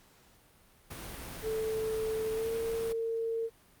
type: noise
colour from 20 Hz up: pink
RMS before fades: -43 dBFS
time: 0.9-2.93 s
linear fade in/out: 10 ms
type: tone with pitch glide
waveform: sine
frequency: 440 to 455 Hz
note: A4 to A#4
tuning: 0 to -42 cents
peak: -30 dBFS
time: 1.42-3.5 s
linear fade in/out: 50 ms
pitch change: +58 cents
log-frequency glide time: 2.33-2.5 s
effects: pink hiss -62 dBFS RMS until 3.8 s + Opus 48 kbps